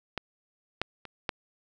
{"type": "clicks", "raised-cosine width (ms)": 0.3, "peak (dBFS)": [-15, -11, -26, -12], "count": 4, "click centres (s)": [0.177, 0.816, 1.053, 1.292], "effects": []}